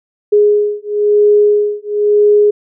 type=beating tone pair; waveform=sine; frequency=415.3 / 416.3 Hz; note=G#4 / G#4; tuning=0 / +4 cents; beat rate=1 Hz; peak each=-11 dBFS; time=0.32-2.51 s; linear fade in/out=10 ms; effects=none